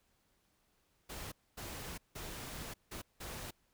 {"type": "noise bursts at uneven times", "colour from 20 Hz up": "pink", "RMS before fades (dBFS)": -45, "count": 5, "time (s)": [[1.09, 1.32], [1.57, 1.98], [2.15, 2.74], [2.91, 3.02], [3.2, 3.51]], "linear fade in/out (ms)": 10, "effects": ["pink hiss -75 dBFS RMS until 3.73 s"]}